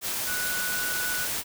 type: tone in noise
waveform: sine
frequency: 1477 Hz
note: F#6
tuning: 3 cents flat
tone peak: -30 dBFS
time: 0.25-1.28 s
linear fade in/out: 50 ms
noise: white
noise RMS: -30 dBFS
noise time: 0.01-1.44 s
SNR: -3 dB
effects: none